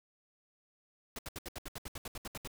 pink noise bursts, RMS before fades -42 dBFS, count 14, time 1.16-2.475 s, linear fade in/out 2 ms, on 28 ms, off 71 ms, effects none

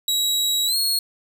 sawtooth tone with pitch glide, 3865 to 4313 Hz, B7 to C#8, -38 to -48 cents, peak -16 dBFS, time 0.08-0.99 s, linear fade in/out 2 ms, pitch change +190 cents, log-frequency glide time 0.66-0.77 s, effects none

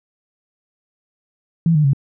sine tone with pitch steps, 165.8 / 151.16 / 137.82 Hz, E3 / D#3 / C#3, +10 / -50 / -10 cents, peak -11 dBFS, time 1.66-1.933 s, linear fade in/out 2 ms, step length 91 ms, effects none

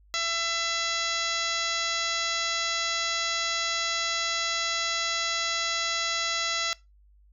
harmonic tone with a mistuned harmonic, 670 Hz, E5, 28 cents sharp, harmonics 1 / 2 / 3 / 4 / 5 / 6 / 7 / 8 / 9 / 10, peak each -40 / -33 / -33 / -37 / -35 / -33 / -38 / -37 / -40 / -37 dBFS, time 0.14-6.73 s, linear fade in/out 0 ms, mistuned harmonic 8, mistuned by -18 cents, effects noise-tail reverb RT60 0.2 s tail -20 dB re dry + added 50 Hz sine -55 dBFS peak until 7.32 s

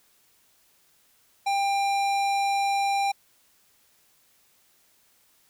sine tone with hard clipping, 795 Hz, G5, 24 cents sharp, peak -24 dBFS, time 1.46-3.12 s, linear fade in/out 10 ms, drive 16 dB, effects white hiss -63 dBFS RMS until 5.49 s

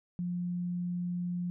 sine tone, 176.7 Hz, F3, 21 cents sharp, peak -31 dBFS, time 0.19-1.5 s, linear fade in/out 0 ms, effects none

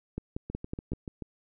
two click trains, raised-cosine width 3 ms, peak -24 / -20 dBFS, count 6 / 5, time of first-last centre 0.5-1.223 / 0.18-0.919 s, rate 6.92 / 5.41 Hz, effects none

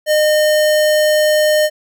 square tone, 610 Hz, D#5, 34 cents flat, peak -11 dBFS, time 0.06-1.7 s, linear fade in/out 50 ms, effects none

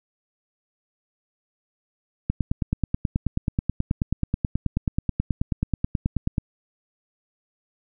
click train, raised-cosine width 5 ms, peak -9 dBFS, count 39, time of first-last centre 2.3-6.382 s, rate 9.31 Hz, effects none

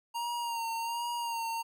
square tone with vibrato, 932.3 Hz, A#5, in tune, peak -33 dBFS, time 0.14-1.63 s, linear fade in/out 20 ms, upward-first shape sine, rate 1.3 Hz, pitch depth 38 cents each way, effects none

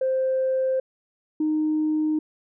sine tone pair in turn, 523.3 / 308.6 Hz, C5 / D#4, 0 / -14 cents, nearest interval major sixth, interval 914 cents, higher first, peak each -19 dBFS, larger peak neither, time 0.01-0.8 / 1.4-2.19 s, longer neither, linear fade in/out 5 ms, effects tanh soft clip ceiling -16 dBFS

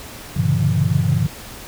sine tone cluster, 96.7 / 116.6 / 138.4 / 145 / 168.4 Hz, G2 / A#2 / C#3 / D3 / E3, -23 / +1 / -2 / -22 / +37 cents, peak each -21 dBFS, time 0.36-1.27 s, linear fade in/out 10 ms, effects pink hiss -36 dBFS RMS until 1.67 s

